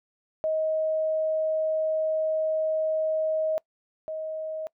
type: tone pair in turn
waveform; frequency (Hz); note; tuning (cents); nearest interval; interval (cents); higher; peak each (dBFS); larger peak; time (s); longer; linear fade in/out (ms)
sine; 630 / 630; D#5 / D#5; +21 / +21; unison; 0; neither; -23 / -30; first; 0.44-3.58 / 4.08-4.67; first; 0
effects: noise-tail reverb RT60 0.1 s tail -24 dB re dry